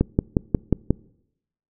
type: click train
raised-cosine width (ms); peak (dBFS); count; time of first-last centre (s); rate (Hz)
3; -4; 6; 0.01-0.906; 5.58
effects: noise-tail reverb RT60 0.8 s tail -24 dB re dry